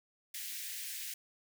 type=high-pass noise; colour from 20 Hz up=white; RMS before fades=-42 dBFS; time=0.34-1.14 s; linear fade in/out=5 ms; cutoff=1700 Hz; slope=48 dB/octave; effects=none